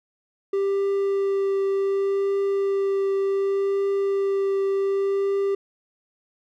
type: tone with vibrato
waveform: triangle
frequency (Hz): 393.6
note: G4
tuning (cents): +7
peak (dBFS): -18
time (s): 0.53-5.55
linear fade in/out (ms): 5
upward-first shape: triangle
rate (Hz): 0.67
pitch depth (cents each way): 11
effects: none